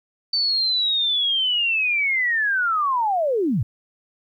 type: linear sweep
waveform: sine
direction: down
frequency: 4568 to 90 Hz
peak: -18 dBFS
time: 0.33-3.63 s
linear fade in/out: 5 ms
effects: 10-bit